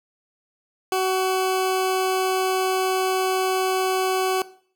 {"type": "tone", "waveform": "20% pulse", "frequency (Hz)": 375.7, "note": "F#4", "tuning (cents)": 26, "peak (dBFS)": -15, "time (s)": [0.92, 4.42], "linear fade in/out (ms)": 2, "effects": ["noise-tail reverb RT60 0.5 s tail -18 dB re dry"]}